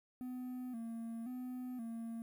triangle tone with vibrato, 240 Hz, B3, 49 cents flat, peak -39 dBFS, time 0.21-2.22 s, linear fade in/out 0 ms, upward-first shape square, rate 0.95 Hz, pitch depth 82 cents each way, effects 11-bit

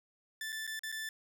sawtooth tone with dropouts, 1760 Hz, A6, in tune, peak -34 dBFS, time 0.41-1.09 s, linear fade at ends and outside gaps 2 ms, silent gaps 0.522-0.526 / 0.668-0.675 / 0.793-0.834 / 0.918-0.924 s, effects none

